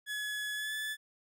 30% pulse tone with pitch glide, 1697 to 1732.7 Hz, G#6 to A6, +37 to -27 cents, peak -32 dBFS, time 0.06-0.97 s, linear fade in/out 50 ms, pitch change +36 cents, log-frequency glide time 0.54-0.74 s, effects none

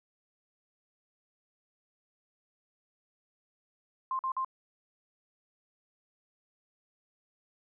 sine tone bursts, 1051 Hz, C6, 7 cents sharp, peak -29 dBFS, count 3, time 4.11-4.447 s, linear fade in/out 2 ms, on 81 ms, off 47 ms, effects none

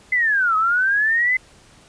sine linear two-way sweep, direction down then up, 2055 to 1260 to 2055 Hz, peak -15 dBFS, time 0.12-1.37 s, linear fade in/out 5 ms, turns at 0.56 s, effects pink hiss -50 dBFS RMS until 1.88 s + resampled to 22050 Hz

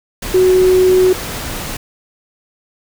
sine tone in noise, 370 Hz, F#4, in tune, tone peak -7 dBFS, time 0.34-1.13 s, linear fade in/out 5 ms, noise pink, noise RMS -24 dBFS, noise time 0.22-1.77 s, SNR +14 dB, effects none

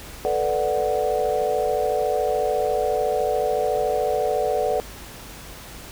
sine chord, B minor seventh, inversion third, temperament equal, 440 / 493.9 / 587.3 / 740 Hz, A4 / B4 / D5 / F#5, 0 / 0 / 0 / 0 cents, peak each -25 dBFS, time 0.25-4.8 s, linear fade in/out 0 ms, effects added 50 Hz sine -44 dBFS peak until 5.91 s + pink hiss -40 dBFS RMS until 5.91 s

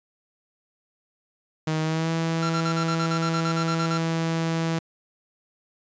sawtooth tone with pitch glide, 157.2 to 163.97 Hz, D#3 to E3, +18 to -9 cents, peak -19 dBFS, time 1.67-4.79 s, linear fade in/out 5 ms, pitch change +73 cents, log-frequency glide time 1.82-2.1 s
45% pulse tone bursts, 1362 Hz, F6, 44 cents flat, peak -27 dBFS, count 14, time 2.42-3.98 s, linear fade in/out 10 ms, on 78 ms, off 36 ms
effects resampled to 16000 Hz

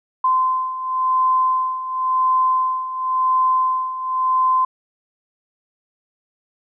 sine beating tone pair, 1032 / 1032.94 Hz, C6 / C6, -24 / -23 cents, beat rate 0.94 Hz, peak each -22 / -17 dBFS, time 0.24-4.65 s, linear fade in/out 5 ms, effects none

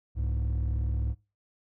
triangle tone pair together, 65.41 / 103.83 Hz, C2 / G#2, 0 / 0 cents, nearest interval minor sixth, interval 800 cents, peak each -24 / -28 dBFS, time 0.15-1.15 s, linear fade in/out 50 ms, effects noise-tail reverb RT60 0.3 s tail -24 dB re dry + tanh soft clip ceiling -22 dBFS

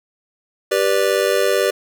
square chord, G major, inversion none, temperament just, 392 / 490 / 588 Hz, G4 / B4 / D5, 0 / -14 / +2 cents, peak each -20 dBFS, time 0.71-1.71 s, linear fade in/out 10 ms, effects none

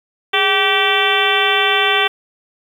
harmonic tone with a mistuned harmonic, 386.9 Hz, G4, 23 cents flat, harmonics 1 / 2 / 3 / 4 / 5 / 6 / 7 / 8 / 9, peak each -21 / -21 / -21 / -21 / -21 / -21 / -21 / -21 / -21 dBFS, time 0.33-2.08 s, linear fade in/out 10 ms, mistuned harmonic 1, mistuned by +110 cents, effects 7-bit

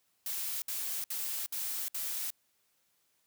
blue noise bursts, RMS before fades -36 dBFS, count 5, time 0.26-2.304 s, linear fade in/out 2 ms, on 360 ms, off 61 ms, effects white hiss -74 dBFS RMS until 3.26 s + high-pass 60 Hz 12 dB/octave

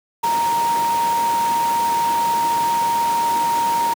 sine tone in noise, 932.3 Hz, A#5, in tune, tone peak -16 dBFS, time 0.23-3.94 s, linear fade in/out 10 ms, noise pink, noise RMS -28 dBFS, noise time 0.23-3.94 s, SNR +9 dB, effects high-pass 200 Hz 12 dB/octave

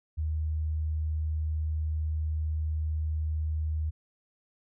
sine tone, 77.78 Hz, D#2, in tune, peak -27 dBFS, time 0.17-3.91 s, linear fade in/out 20 ms, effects none

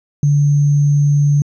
sine tone with sample-and-hold, 144.9 Hz, D3, 23 cents flat, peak -9 dBFS, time 0.23-1.42 s, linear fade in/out 2 ms, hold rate 6300 Hz, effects resampled to 24000 Hz

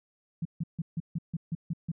sine tone bursts, 164.81 Hz, E3, in tune, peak -28 dBFS, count 9, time 0.42-1.917 s, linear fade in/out 5 ms, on 33 ms, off 150 ms, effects none

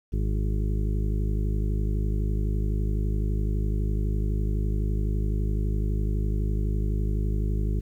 harmonic tone, 51.91 Hz, G#1, in tune, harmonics 1 / 2 / 3 / 4 / 6 / 7 / 8, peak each -24 / -30 / -34 / -36 / -40 / -41 / -42 dBFS, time 0.12-7.81 s, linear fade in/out 20 ms, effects 10-bit

